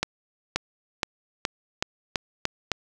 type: accelerating click train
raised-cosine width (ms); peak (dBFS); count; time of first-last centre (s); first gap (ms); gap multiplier
0.2; -6; 8; 0.03-2.717; 530; 0.89
effects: none